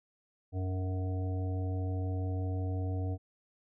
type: harmonic tone with a mistuned harmonic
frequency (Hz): 92.5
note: F#2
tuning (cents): 0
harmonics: 1 / 3 / 5 / 7 / 8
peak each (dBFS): -31 / -41 / -45 / -48 / -49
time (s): 0.52-3.18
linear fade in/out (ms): 50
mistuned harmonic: 3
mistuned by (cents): +37
effects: none